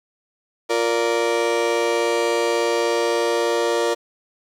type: chord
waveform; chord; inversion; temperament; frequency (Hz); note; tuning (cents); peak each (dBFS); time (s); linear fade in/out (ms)
35% pulse; Bb major; second; just; 349.6 / 466.2 / 582.7; F4 / Bb4 / D5; +2 / 0 / -14; -22 / -19 / -22; 0.69-3.95; 20
effects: low-pass 8000 Hz 12 dB/octave + 8-bit